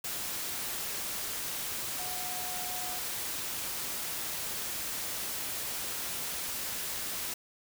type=tone in noise; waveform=sine; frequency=729 Hz; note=F#5; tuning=26 cents flat; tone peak=-42 dBFS; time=1.99-2.99 s; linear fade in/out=5 ms; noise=white; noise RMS=-36 dBFS; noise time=0.04-7.34 s; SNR=-9 dB; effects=none